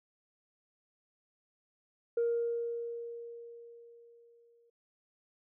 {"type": "tone with exponential decay", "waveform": "sine", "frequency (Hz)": 468.8, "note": "A#4", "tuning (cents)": 10, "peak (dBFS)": -25, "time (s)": [2.17, 4.7], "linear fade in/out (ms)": 5, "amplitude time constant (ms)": 550, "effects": ["tanh soft clip ceiling -24 dBFS"]}